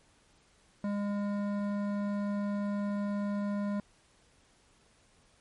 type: tone with hard clipping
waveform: triangle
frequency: 203.5 Hz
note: G#3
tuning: 35 cents flat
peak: -32 dBFS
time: 0.84-3.8 s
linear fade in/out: 2 ms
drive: 17 dB
effects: pink hiss -65 dBFS RMS until 5.4 s + MP3 48 kbps